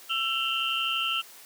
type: tone cluster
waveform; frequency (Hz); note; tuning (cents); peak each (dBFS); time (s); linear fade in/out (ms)
sine; 1340 / 2720 / 2852 / 3115; E6 / F7 / F7 / G7; +28 / -46 / +36 / -12; -31; 0.09-1.22; 20
effects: white hiss -49 dBFS RMS until 1.45 s + high-pass 300 Hz 12 dB/octave